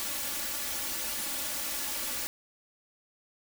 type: noise with comb filter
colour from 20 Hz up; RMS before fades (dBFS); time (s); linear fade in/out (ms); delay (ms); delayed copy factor
white; -34; 0-2.27; 0; 3.5; +0.9
effects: none